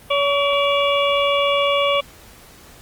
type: harmonic tone with a mistuned harmonic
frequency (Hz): 566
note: C#5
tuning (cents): +36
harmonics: 1 / 2 / 4 / 5 / 6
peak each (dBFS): -18 / -21 / -24 / -25 / -26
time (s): 0.1-2.01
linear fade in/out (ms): 10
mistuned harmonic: 4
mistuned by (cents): +42
effects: pink hiss -45 dBFS RMS until 2.81 s + Opus 32 kbps